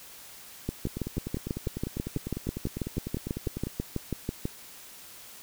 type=two click trains; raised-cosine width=3 ms; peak=-20 / -16 dBFS; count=29 / 24; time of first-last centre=0.87-3.67 / 0.69-4.454 s; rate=10 / 6.11 Hz; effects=white hiss -48 dBFS RMS until 5.42 s